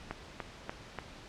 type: click train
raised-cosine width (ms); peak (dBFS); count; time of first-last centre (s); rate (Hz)
0.5; -21; 4; 0.11-0.987; 3.42
effects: pink hiss -50 dBFS RMS until 1.28 s + low-pass 5000 Hz 12 dB/octave